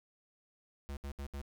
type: tone bursts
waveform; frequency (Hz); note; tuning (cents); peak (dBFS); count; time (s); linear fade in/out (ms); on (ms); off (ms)
square; 70.1; C#2; +20; -40; 4; 0.89-1.415; 0; 78; 71
effects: none